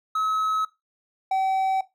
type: tone pair in turn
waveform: triangle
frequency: 1285 / 765.5 Hz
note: E6 / G5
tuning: -45 / -41 cents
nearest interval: major sixth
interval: 896 cents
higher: first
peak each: -20 / -18 dBFS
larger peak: second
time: 0.15-0.65 / 1.31-1.81 s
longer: neither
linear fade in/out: 5 ms
effects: noise-tail reverb RT60 0.2 s tail -17 dB re dry